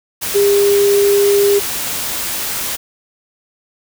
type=tone in noise; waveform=sine; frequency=403.6 Hz; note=G#4; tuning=49 cents flat; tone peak=-9 dBFS; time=0.34-1.6 s; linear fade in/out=20 ms; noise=white; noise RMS=-21 dBFS; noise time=0.21-2.77 s; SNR=+9 dB; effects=none